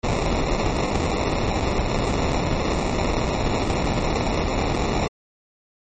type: noise with sample-and-hold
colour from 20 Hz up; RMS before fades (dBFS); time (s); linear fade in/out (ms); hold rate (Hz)
pink; -22; 0.03-5.08; 10; 1575
effects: MP3 32 kbps